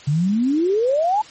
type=exponential sweep; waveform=sine; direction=up; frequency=137.8 to 889 Hz; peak=-15 dBFS; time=0.07-1.22 s; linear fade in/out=10 ms; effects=white hiss -42 dBFS RMS until 1.3 s + MP3 32 kbps